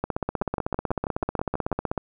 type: two click trains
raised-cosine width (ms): 1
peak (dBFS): -13 / -11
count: 9 / 32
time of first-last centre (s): 0.42-1.717 / 0.04-1.978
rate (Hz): 6.17 / 16
effects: none

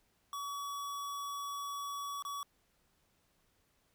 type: tone with dropouts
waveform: square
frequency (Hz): 1134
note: C#6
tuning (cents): +39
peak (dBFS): -39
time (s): 0.33-2.43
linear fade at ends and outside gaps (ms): 1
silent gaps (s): 2.224-2.25
effects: pink hiss -74 dBFS RMS until 3.94 s

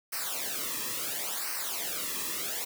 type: noise with flanger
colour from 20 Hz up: white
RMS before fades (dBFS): -34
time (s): 0.12-2.65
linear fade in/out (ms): 10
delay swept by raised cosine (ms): 0.28 to 1.38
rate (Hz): 0.72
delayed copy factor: -0.85
effects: none

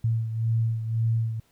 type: beating tone pair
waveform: sine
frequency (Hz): 113.1 / 115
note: A2 / A#2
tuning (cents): +48 / -23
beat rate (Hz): 1.9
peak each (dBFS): -23 / -30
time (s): 0.04-1.4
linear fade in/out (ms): 5
effects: pink hiss -65 dBFS RMS until 1.51 s

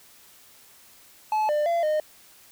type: tone with pitch steps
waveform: triangle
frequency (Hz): 861 / 597 / 681 / 613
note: A5 / D5 / F5 / D#5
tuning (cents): -38 / +28 / -44 / -26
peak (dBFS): -19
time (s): 1.32-2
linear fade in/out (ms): 2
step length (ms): 170
effects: white hiss -53 dBFS RMS until 2.51 s

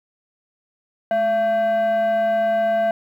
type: tone with frequency modulation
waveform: sine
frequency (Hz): 675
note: E5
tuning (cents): +41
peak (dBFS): -14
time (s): 1.11-2.91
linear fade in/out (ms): 2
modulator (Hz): 888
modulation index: 0.36
effects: tanh soft clip ceiling -15 dBFS + 9-bit

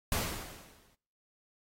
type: noise with exponential decay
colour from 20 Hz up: pink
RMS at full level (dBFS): -30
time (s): 0.12-0.95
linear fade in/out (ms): 2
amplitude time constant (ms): 180
effects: noise-tail reverb RT60 0.6 s tail -23 dB re dry + AAC 48 kbps

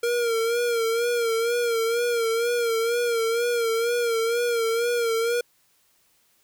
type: tone with vibrato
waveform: square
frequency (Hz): 466.2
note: A#4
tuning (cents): 0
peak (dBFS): -22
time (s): 0.03-5.41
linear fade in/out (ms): 5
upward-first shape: sine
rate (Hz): 2.1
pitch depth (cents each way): 57
effects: white hiss -64 dBFS RMS until 6.43 s

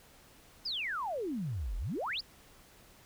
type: exponential two-way sweep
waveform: sine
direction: down then up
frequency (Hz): 5274 to 39.08 to 5274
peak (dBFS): -33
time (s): 0.65-2.21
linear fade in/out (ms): 10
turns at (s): 1.77
effects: pink hiss -59 dBFS RMS until 3.05 s

